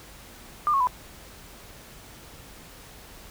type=tone with pitch steps; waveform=sine; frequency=1200 / 1094.1 / 997.5 Hz; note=D6 / C#6 / B5; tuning=+37 / -23 / +17 cents; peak=-19 dBFS; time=0.67-0.871 s; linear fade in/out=0 ms; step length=67 ms; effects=added 50 Hz sine -54 dBFS peak until 3.3 s + pink hiss -47 dBFS RMS until 3.3 s